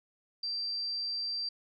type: tone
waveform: sine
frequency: 4699 Hz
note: D8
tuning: in tune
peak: -32 dBFS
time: 0.43-1.49 s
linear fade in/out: 5 ms
effects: none